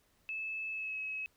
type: tone with pitch glide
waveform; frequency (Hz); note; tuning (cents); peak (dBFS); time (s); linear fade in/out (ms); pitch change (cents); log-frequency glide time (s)
sine; 2610 to 2567; E7 to E7; -18 to -47; -36; 0.29-1.26; 0; -29; 0.71-0.98
effects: pink hiss -71 dBFS RMS until 1.36 s